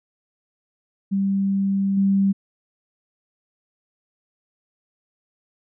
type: tone with level steps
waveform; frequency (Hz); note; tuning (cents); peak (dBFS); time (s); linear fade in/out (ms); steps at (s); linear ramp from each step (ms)
sine; 196; G3; 0; -18 / -15; 1.11-2.33; 20; 1.97; 5
effects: none